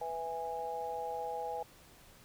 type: harmonic tone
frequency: 164.81 Hz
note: E3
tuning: in tune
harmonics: 3 / 4 / 5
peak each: -41 / -43 / -38 dBFS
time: 0.01-1.63 s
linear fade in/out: 5 ms
effects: pink hiss -59 dBFS RMS until 2.24 s